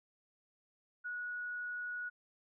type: tone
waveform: sine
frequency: 1461 Hz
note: F#6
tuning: 22 cents flat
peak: -38 dBFS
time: 1.04-2.1 s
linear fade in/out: 20 ms
effects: none